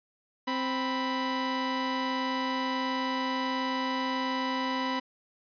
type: tone pair together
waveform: sawtooth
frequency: 261.6 / 987.8 Hz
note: C4 / B5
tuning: 0 / 0 cents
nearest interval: octave + major seventh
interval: 2300 cents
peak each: -27 dBFS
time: 0.47-5 s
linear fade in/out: 10 ms
effects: resampled to 11025 Hz